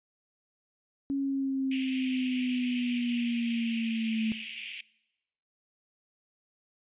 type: exponential sweep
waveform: sine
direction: down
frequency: 277.2 to 220 Hz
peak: -27 dBFS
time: 1.1-4.32 s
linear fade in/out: 0 ms
type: band-pass noise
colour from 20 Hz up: white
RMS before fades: -41 dBFS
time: 1.71-4.81 s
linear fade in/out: 5 ms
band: 2300 to 3000 Hz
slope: 48 dB/octave
effects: noise-tail reverb RT60 0.9 s tail -21 dB re dry + resampled to 8000 Hz